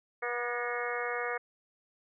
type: harmonic tone with a mistuned harmonic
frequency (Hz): 242.1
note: B3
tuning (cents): -34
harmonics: 2 / 3 / 4 / 5 / 6 / 7 / 8 / 9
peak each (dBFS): -36 / -40 / -44 / -39 / -41 / -41 / -40 / -40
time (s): 0.22-1.38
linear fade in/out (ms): 10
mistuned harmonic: 8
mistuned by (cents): -57
effects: none